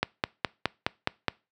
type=click train; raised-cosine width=0.3 ms; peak=-7 dBFS; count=7; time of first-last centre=0.03-1.283 s; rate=4.79 Hz; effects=noise-tail reverb RT60 0.3 s tail -24 dB re dry + high-pass 80 Hz 12 dB/octave